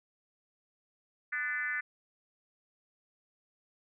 sine tone with frequency modulation, 1760 Hz, A6, in tune, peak -31 dBFS, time 1.32-1.81 s, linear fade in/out 10 ms, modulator 276 Hz, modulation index 1.2, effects none

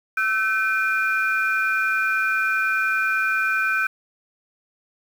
sine tone cluster, 1321 / 1531 / 2416 Hz, E6 / G6 / D7, +3 / -41 / +48 cents, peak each -26 / -20 / -25 dBFS, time 0.17-3.87 s, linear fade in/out 5 ms, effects tanh soft clip ceiling -10 dBFS + 7-bit

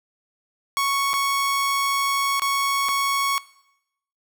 sawtooth tone with dropouts, 1108.7 Hz, C#6, in tune, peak -16 dBFS, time 0.77-3.38 s, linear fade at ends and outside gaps 0 ms, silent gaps 1.133-1.139 / 2.396-2.42 / 2.886-2.89 s, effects noise-tail reverb RT60 0.8 s tail -19 dB re dry

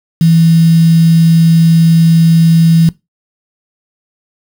sine tone with quantisation, 164.8 Hz, E3, in tune, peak -4 dBFS, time 0.21-2.89 s, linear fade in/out 2 ms, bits 4, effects noise-tail reverb RT60 0.2 s tail -20 dB re dry

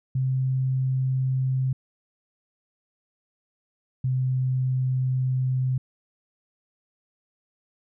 sine tone pair in turn, 130.81 / 129.16 Hz, C3 / C3, 0 / -22 cents, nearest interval unison, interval 22 cents, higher first, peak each -21 dBFS, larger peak neither, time 0.15-1.73 / 4.04-5.78 s, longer second, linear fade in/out 5 ms, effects none

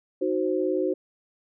sine chord, C diminished, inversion first, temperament equal, 311.1 / 370 / 523.3 Hz, Eb4 / Gb4 / C5, 0 / 0 / 0 cents, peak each -28 / -25 / -28 dBFS, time 0.21-0.94 s, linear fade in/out 10 ms, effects none

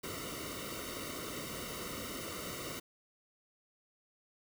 pink noise with comb filter, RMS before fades -42 dBFS, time 0.03-2.8 s, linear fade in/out 10 ms, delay 1.2 ms, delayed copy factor -0.9, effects none

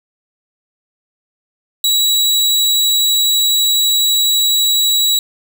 sawtooth tone, 3896 Hz, B7, 24 cents flat, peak -8 dBFS, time 1.84-5.19 s, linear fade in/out 2 ms, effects none

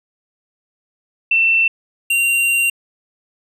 sine / square tone pair in turn, 2684 / 2764 Hz, E7 / F7, +31 / -19 cents, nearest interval minor second, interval 50 cents, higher second, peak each -11 / -14 dBFS, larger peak first, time 1.31-1.68 / 2.1-2.7 s, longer second, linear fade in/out 5 ms, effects resampled to 32000 Hz

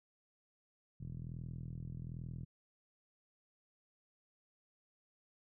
5% pulse tone with low-pass filter, 41.2 Hz, E1, in tune, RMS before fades -45 dBFS, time 1-2.45 s, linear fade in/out 10 ms, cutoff 140 Hz, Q 3.1, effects none

